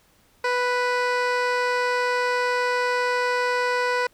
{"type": "tone with low-pass filter", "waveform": "15% pulse", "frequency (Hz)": 493.9, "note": "B4", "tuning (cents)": 0, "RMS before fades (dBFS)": -23, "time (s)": [0.44, 4.07], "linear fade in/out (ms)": 5, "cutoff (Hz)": 4700, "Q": 0.66, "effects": ["pink hiss -60 dBFS RMS until 4.13 s"]}